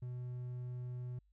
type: tone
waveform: triangle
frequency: 124 Hz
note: B2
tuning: 7 cents sharp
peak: -38 dBFS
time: 0.02-1.19 s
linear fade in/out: 5 ms
effects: added 50 Hz sine -68 dBFS peak until 1.32 s